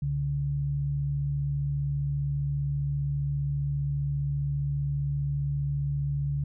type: tone pair together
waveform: sine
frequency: 66.3 / 141.3 Hz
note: C2 / C#3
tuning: +23 / +34 cents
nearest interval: octave + minor second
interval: 1311 cents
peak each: -35 / -26 dBFS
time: 0.02-6.44 s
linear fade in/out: 5 ms
effects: none